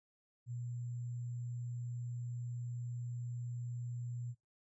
sine tone with sample-and-hold, 121.1 Hz, B2, 34 cents flat, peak -39 dBFS, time 0.46-4.35 s, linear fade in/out 50 ms, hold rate 7350 Hz, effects noise-tail reverb RT60 0.2 s tail -23 dB re dry + resampled to 22050 Hz

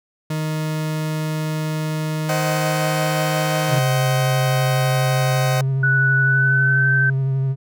40% pulse tone, 155.56 Hz, D#3, in tune, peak -20 dBFS, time 0.3-3.79 s, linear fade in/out 5 ms
sawtooth chord, C diminished, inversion none, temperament just, 523.3 / 627.9 / 753.5 Hz, C5 / Eb5 / Gb5, 0 / +16 / +31 cents, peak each -21 dBFS, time 2.29-5.61 s, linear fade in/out 2 ms
triangle tone with vibrato, 134.2 Hz, C3, 44 cents sharp, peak -15 dBFS, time 3.68-7.56 s, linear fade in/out 50 ms, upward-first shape triangle, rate 12 Hz, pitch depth 26 cents each way
sine tone with pitch glide, 1480 to 1546.4 Hz, F#6 to G6, 0 to -24 cents, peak -15 dBFS, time 5.83-7.1 s, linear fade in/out 5 ms, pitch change +76 cents, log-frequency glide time 6.23-6.9 s
effects none

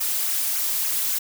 blue noise with flanger, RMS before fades -24 dBFS, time 0-1.19 s, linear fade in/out 10 ms, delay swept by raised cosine 0.21 to 3.71 ms, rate 3.5 Hz, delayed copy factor -0.65, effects none

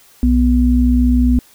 sine tone pair together, 61.73 / 246.9 Hz, B1 / B3, 0 / 0 cents, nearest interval 2 octaves, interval 2400 cents, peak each -12 dBFS, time 0.23-1.39 s, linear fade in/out 0 ms, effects white hiss -48 dBFS RMS until 1.54 s

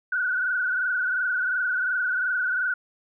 sine tone with frequency modulation, 1480 Hz, F#6, in tune, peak -22 dBFS, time 0.12-2.74 s, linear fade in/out 5 ms, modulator 22.8 Hz, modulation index 2.5, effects none

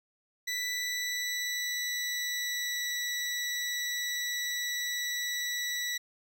20% pulse tone with pitch glide, 1975.5 to 1952.8 Hz, B6 to B6, 0 to -20 cents, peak -26 dBFS, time 0.47-5.98 s, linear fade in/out 10 ms, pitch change -20 cents, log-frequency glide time 0.64-2.9 s, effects none

